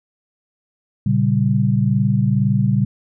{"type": "chord", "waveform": "sine", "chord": "G diminished", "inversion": "first", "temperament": "equal", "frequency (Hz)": [116.54, 138.59, 196], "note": ["Bb2", "Db3", "G3"], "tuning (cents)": [0, 0, 0], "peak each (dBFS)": -18, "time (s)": [1.06, 2.85], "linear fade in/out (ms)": 5, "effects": []}